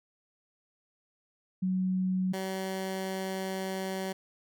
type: tone pair in turn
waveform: sine / 15% pulse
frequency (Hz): 185.9 / 190.14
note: F#3 / F#3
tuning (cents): +8 / +47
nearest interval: unison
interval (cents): 39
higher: second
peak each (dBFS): -26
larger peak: neither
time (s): 1.62-2.33 / 2.33-4.13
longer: second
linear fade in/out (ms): 10
effects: none